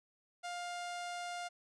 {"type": "tone", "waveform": "sawtooth", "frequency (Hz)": 704, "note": "F5", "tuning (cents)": 14, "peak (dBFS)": -36, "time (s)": [0.43, 1.49], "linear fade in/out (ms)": 20, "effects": ["resampled to 22050 Hz"]}